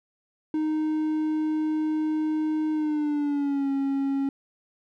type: tone with pitch glide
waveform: triangle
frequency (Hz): 310 to 274.6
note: D#4 to C#4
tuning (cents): -6 to -16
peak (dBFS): -21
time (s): 0.54-4.29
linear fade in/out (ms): 2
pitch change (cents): -210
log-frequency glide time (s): 2.72-3.7
effects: none